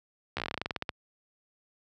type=slowing click train; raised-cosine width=0.3 ms; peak=-15 dBFS; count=16; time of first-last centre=0.37-0.892 s; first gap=14 ms; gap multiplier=1.12; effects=high-pass 60 Hz 12 dB/octave